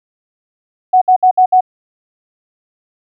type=tone bursts; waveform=sine; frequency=741 Hz; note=F#5; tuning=2 cents sharp; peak=-5 dBFS; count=5; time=0.93-1.608 s; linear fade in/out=10 ms; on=86 ms; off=62 ms; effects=none